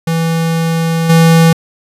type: tone with level steps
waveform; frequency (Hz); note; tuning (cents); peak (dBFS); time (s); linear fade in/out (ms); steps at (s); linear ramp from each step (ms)
square; 164.5; E3; -3; -12 / -5; 0.07-1.53; 5; 1.09; 10
effects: resampled to 32000 Hz